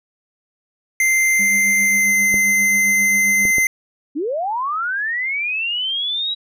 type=tone with pitch glide; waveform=square; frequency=2084 to 2070 Hz; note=C7 to C7; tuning=-7 to -19 cents; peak=-14 dBFS; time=1-3.67 s; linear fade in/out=2 ms; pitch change=-12 cents; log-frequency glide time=1.82-2.1 s
type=tone with tremolo; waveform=triangle; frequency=199.9 Hz; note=G3; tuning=34 cents sharp; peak=-24 dBFS; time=1.39-3.51 s; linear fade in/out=5 ms; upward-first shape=triangle; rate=7.5 Hz; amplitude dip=75%
type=clicks; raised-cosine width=2 ms; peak=-14 dBFS; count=3; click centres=2.342 / 3.453 / 3.583 s
type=linear sweep; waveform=sine; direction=up; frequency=261.6 to 3886 Hz; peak=-19 dBFS; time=4.15-6.35 s; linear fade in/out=20 ms
effects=none